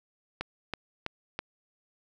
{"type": "click train", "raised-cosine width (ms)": 0.3, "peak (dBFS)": -16, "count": 4, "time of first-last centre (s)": [0.41, 1.39], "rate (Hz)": 3.06, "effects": []}